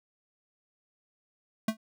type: tone with exponential decay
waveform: square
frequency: 220 Hz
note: A3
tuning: in tune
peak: -23 dBFS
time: 1.68-1.77 s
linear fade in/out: 5 ms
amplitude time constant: 19 ms
effects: none